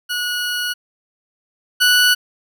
20% pulse tone pair in turn, 1459 / 1476.8 Hz, F#6 / F#6, -25 / -4 cents, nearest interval unison, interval 21 cents, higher second, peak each -15 / -6 dBFS, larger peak second, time 0.09-0.74 / 1.8-2.15 s, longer first, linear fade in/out 20 ms, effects none

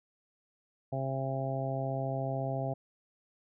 harmonic tone, 134 Hz, C3, 42 cents sharp, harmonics 1 / 2 / 3 / 4 / 5 / 6, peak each -34 / -41 / -43 / -40 / -36 / -42 dBFS, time 0.92-2.74 s, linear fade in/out 10 ms, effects none

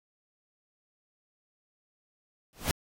pink noise with exponential growth, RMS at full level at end -25 dBFS, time 2.53-2.71 s, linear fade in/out 0 ms, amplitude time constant 38 ms, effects AAC 48 kbps

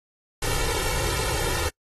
pink noise with comb filter, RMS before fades -26 dBFS, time 0.42-1.69 s, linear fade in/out 5 ms, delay 2.2 ms, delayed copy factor +0.95, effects noise-tail reverb RT60 0.1 s tail -26 dB re dry + AAC 32 kbps

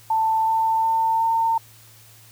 sine tone with pitch steps, 887 / 893.7 / 900.4 / 907.2 Hz, A5 / A5 / A5 / A#5, +14 / +27 / +40 / -47 cents, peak -17 dBFS, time 0.1-1.58 s, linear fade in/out 5 ms, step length 370 ms, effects added 111 Hz sine -51 dBFS peak until 2.31 s + white hiss -50 dBFS RMS until 2.31 s

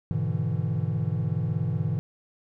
triangle chord, E dominant seventh, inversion first, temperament just, 103.01 / 123.61 / 148.33 / 164.81 Hz, G#2 / B2 / D3 / E3, -14 / +2 / +18 / 0 cents, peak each -28 dBFS, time 0.11-1.99 s, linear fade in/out 0 ms, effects none

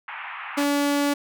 pink band-pass noise, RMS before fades -35 dBFS, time 0.08-0.64 s, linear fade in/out 2 ms, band 830 to 2700 Hz, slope 48 dB/octave
sawtooth tone, 286.3 Hz, D4, 44 cents flat, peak -16 dBFS, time 0.57-1.14 s, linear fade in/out 10 ms
effects none

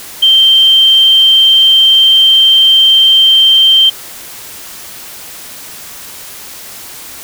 sine tone, 3139 Hz, G7, 2 cents sharp, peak -3 dBFS, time 0.22-3.9 s, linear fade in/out 10 ms, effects white hiss -29 dBFS RMS until 7.23 s

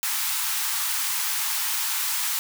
white high-pass noise, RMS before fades -26 dBFS, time 0.03-2.39 s, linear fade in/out 0 ms, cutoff 810 Hz, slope 96 dB/octave, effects none

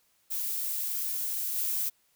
violet noise with level steps, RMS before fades -32 / -30 dBFS, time 0.3-1.9 s, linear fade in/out 20 ms, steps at 1.55 s, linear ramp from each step 20 ms, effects white hiss -69 dBFS RMS until 2.15 s

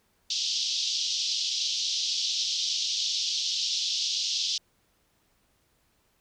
white band-pass noise, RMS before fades -29 dBFS, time 0.3-4.58 s, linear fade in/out 5 ms, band 3100 to 5800 Hz, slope 48 dB/octave, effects pink hiss -69 dBFS RMS until 6.2 s

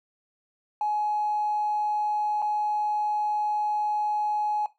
triangle tone with dropouts, 842 Hz, G#5, 24 cents sharp, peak -20 dBFS, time 0.81-4.66 s, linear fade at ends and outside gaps 2 ms, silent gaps 2.419-2.424 s, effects noise-tail reverb RT60 0.2 s tail -19 dB re dry + tanh soft clip ceiling -21 dBFS

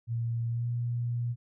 sine tone with pitch glide, 116.54 to 119.68 Hz, A#2 to A#2, 0 to +46 cents, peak -28 dBFS, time 0.07-1.36 s, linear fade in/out 50 ms, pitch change +46 cents, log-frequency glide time 0.49-0.67 s, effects none

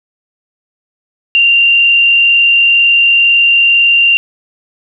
sine tone with frequency modulation, 2778 Hz, F7, 10 cents flat, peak -5 dBFS, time 1.35-4.17 s, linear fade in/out 0 ms, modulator 42.1 Hz, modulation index 0.72, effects none

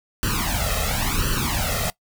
pink noise with flanger, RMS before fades -23 dBFS, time 0.23-1.9 s, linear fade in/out 0 ms, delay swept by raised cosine 0.67 to 1.59 ms, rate 0.95 Hz, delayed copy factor +0.95, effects noise-tail reverb RT60 0.1 s tail -21 dB re dry

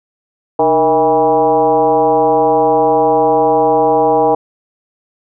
sine tone with frequency modulation, 639 Hz, D#5, 46 cents sharp, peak -8 dBFS, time 0.59-4.35 s, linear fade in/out 5 ms, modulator 168 Hz, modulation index 1.7, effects none

